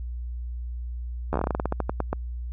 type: slowing click train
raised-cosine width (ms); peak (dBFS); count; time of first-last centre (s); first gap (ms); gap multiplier
1; -11; 17; 1.33-2.13; 12; 1.17
effects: added 60 Hz sine -30 dBFS peak until 2.52 s